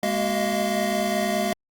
square tone cluster, 206.6 / 235.8 / 375.5 / 625 / 690 Hz, G#3 / A#3 / F#4 / D#5 / F5, -9 / +20 / +26 / +8 / -21 cents, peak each -28 / -33 / -32 / -29 / -27 dBFS, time 0.03-1.53 s, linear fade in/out 2 ms, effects Opus 48 kbps

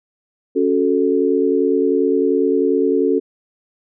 sine chord, F# minor, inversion second, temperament equal, 277.2 / 370 / 440 Hz, C#4 / F#4 / A4, 0 / 0 / 0 cents, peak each -18 / -18 / -17 dBFS, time 0.55-3.2 s, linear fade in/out 20 ms, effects none

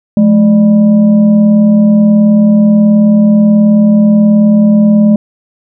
sine tone with frequency modulation, 212.3 Hz, G#3, 38 cents sharp, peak -3 dBFS, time 0.17-5.16 s, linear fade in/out 2 ms, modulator 386 Hz, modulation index 0.43, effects none

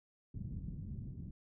white low-pass noise, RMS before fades -44 dBFS, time 0.34-1.31 s, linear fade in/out 5 ms, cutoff 180 Hz, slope 24 dB/octave, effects none

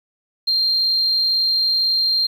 sine tone with amplitude modulation, 4186 Hz, C8, in tune, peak -13 dBFS, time 0.47-2.27 s, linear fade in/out 10 ms, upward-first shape sine, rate 172 Hz, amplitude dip 30%, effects tanh soft clip ceiling -10 dBFS + 8-bit

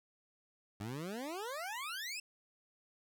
20% pulse exponential sweep, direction up, 97 to 2699 Hz, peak -35 dBFS, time 0.8-2.2 s, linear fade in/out 5 ms, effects none

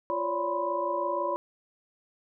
sine tone cluster, 347.1 / 549 / 575 / 987 / 1045 Hz, F4 / C#5 / D5 / B5 / C6, -11 / -17 / -37 / -1 / -2 cents, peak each -35 / -38 / -31 / -30 / -37 dBFS, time 0.1-1.36 s, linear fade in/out 0 ms, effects none

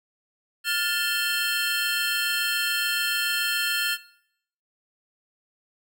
square tone cluster, 1412 / 1757 / 2679 / 3138 / 4263 Hz, F6 / A6 / E7 / G7 / C8, +19 / -3 / +27 / +1 / +32 cents, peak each -30 dBFS, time 0.64-3.98 s, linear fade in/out 50 ms, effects noise-tail reverb RT60 0.7 s tail -20 dB re dry

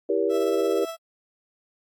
sine chord, E diminished seventh, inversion none, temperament just, 329.6 / 395.6 / 474.7 / 569.6 Hz, E4 / G4 / Bb4 / Db5, 0 / +16 / +31 / +47 cents, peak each -28 / -24 / -25 / -29 dBFS, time 0.09-0.85 s, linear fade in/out 5 ms
30% pulse tone with tremolo, 659.3 Hz, E5, in tune, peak -27 dBFS, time 0.29-0.97 s, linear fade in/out 50 ms, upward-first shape triangle, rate 17 Hz, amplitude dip 40%
effects AAC 64 kbps

